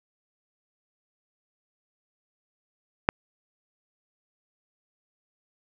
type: click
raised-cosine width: 0.5 ms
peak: -3 dBFS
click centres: 3.089 s
effects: 7-bit